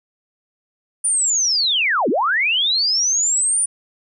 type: linear two-way sweep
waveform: sine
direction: down then up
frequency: 9490 to 206.9 to 9490 Hz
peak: -15 dBFS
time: 1.04-3.66 s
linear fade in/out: 10 ms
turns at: 2.09 s
effects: none